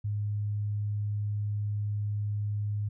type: tone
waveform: sine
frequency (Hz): 103.83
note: G#2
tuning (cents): 0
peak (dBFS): -28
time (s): 0.04-2.89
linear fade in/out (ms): 10
effects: none